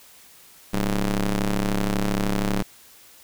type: ring-modulated tone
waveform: sawtooth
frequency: 103.83 Hz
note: G#2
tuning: in tune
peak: -14 dBFS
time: 0.73-2.63 s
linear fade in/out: 10 ms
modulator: 87.4 Hz
effects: white hiss -50 dBFS RMS until 3.23 s